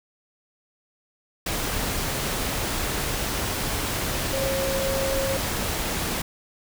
sine tone in noise, 540 Hz, C#5, 45 cents flat, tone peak -25 dBFS, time 4.33-5.37 s, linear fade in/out 5 ms, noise pink, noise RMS -27 dBFS, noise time 1.46-6.22 s, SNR -1 dB, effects none

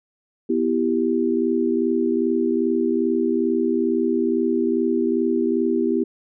sine chord, E minor, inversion second, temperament equal, 246.9 / 329.6 / 392 Hz, B3 / E4 / G4, 0 / 0 / 0 cents, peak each -22 dBFS, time 0.49-6.04 s, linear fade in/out 10 ms, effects none

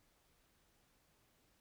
silence, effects pink hiss -74 dBFS RMS until 1.6 s

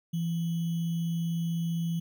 sine tone with sample-and-hold, 167.2 Hz, E3, 25 cents sharp, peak -27 dBFS, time 0.13-2 s, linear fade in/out 10 ms, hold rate 3150 Hz, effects none

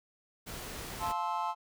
pink noise, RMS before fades -42 dBFS, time 0.46-1.13 s, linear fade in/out 20 ms
triangle chord, F major seventh, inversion none, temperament just, 698.5 / 873.1 / 1047.7 / 1309.6 Hz, F5 / A5 / C6 / E6, 0 / -14 / +2 / -12 cents, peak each -38 / -32 / -34 / -38 dBFS, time 0.99-1.55 s, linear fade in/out 50 ms
effects none

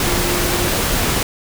sine tone in noise, 352.8 Hz, F4, 18 cents sharp, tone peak -23 dBFS, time 0.06-0.7 s, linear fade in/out 2 ms, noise pink, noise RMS -18 dBFS, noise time 0-1.23 s, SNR -8 dB, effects none

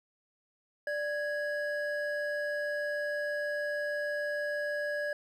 triangle tone pair together, 589.2 / 1661.2 Hz, D5 / G#6, +6 / 0 cents, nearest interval octave + tritone, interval 1794 cents, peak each -31 / -33 dBFS, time 0.87-5.13 s, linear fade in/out 2 ms, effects none

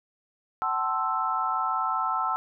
sine chord, F# half-diminished seventh, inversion none, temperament equal with one note detuned, 754.7 / 880 / 1046.5 / 1318.5 Hz, F#5 / A5 / C6 / E6, +34 / 0 / 0 / 0 cents, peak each -32 / -31 / -31 / -27 dBFS, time 0.62-2.36 s, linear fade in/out 0 ms, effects none

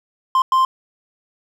triangle tone bursts at uneven times, 1046.5 Hz, C6, in tune, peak -10 dBFS, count 2, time 0.35-0.42 / 0.52-0.65 s, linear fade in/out 2 ms, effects none

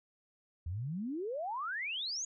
sine exponential sweep, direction up, 77.8 to 6910 Hz, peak -35 dBFS, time 0.66-2.25 s, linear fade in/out 5 ms, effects none

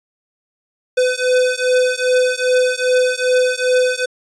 square beating tone pair, 503 / 505.5 Hz, B4 / B4, +32 / +40 cents, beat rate 2.5 Hz, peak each -17 dBFS, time 0.97-4.06 s, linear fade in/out 10 ms, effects resampled to 22050 Hz

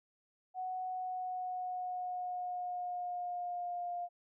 sine tone with pitch glide, 741 to 703.9 Hz, F#5 to F5, +2 to +13 cents, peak -36 dBFS, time 0.54-4.09 s, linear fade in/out 50 ms, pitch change -89 cents, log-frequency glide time 0.85-3.96 s, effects none

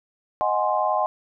sine chord, Ab dominant seventh, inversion second, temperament equal, 622.3 / 740 / 830.6 / 1046.5 Hz, Eb5 / Gb5 / Ab5 / C6, 0 / 0 / 0 / 0 cents, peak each -25 dBFS, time 0.41-1.06 s, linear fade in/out 0 ms, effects none

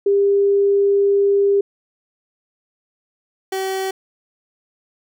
sine / 30% pulse tone pair in turn, 400 / 382.3 Hz, G4 / G4, +35 / -43 cents, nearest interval minor second, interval 78 cents, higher first, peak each -12 / -18 dBFS, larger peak first, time 0.06-1.61 / 3.52-3.91 s, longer first, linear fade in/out 5 ms, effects none

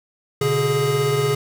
square tone cluster, 123.8 / 144.2 / 416 Hz, B2 / D3 / G#4, +5 / -31 / +3 cents, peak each -26 / -24 / -20 dBFS, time 0.41-1.35 s, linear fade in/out 5 ms, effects none

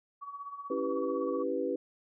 sine tone with tremolo, 1132 Hz, C#6, 36 cents sharp, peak -37 dBFS, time 0.21-1.44 s, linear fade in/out 20 ms, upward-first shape sine, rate 16 Hz, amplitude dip 65%
sine chord, C# half-diminished seventh, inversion none, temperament equal, 277.2 / 329.6 / 392 / 493.9 Hz, C#4 / E4 / G4 / B4, 0 / 0 / 0 / 0 cents, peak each -36 / -37 / -35 / -33 dBFS, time 0.7-1.76 s, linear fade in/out 5 ms
effects none

